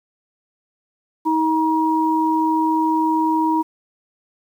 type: tone pair together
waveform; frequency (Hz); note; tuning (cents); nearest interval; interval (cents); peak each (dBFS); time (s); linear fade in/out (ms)
sine; 317.6 / 951.7; D#4 / A#5; +36 / +36; octave + perfect fifth; 1900; -18; 1.25-3.63; 20
effects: 8-bit